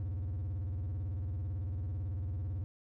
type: tone with vibrato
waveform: triangle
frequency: 89.8 Hz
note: F2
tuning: 49 cents sharp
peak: -32 dBFS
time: 0-2.64 s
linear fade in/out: 0 ms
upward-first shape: square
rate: 18 Hz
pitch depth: 230 cents each way
effects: none